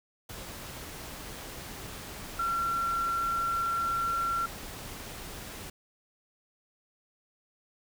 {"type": "tone in noise", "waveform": "sine", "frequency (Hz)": 1363, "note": "F6", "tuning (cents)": -43, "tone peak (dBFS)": -27, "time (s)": [2.39, 4.46], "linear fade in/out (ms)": 5, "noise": "pink", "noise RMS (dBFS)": -42, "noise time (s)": [0.29, 5.7], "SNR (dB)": 12, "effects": []}